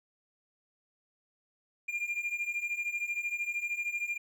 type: beating tone pair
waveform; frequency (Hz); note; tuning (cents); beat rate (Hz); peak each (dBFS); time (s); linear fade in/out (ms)
triangle; 2395 / 2408; D7 / D7; +33 / +43; 13; -35 / -32; 1.88-4.18; 10
effects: none